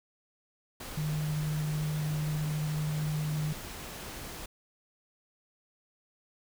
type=tone in noise; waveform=sine; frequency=152.2 Hz; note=D#3; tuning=38 cents flat; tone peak=-29 dBFS; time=0.97-3.53 s; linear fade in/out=5 ms; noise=pink; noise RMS=-42 dBFS; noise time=0.8-4.46 s; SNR=+10 dB; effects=none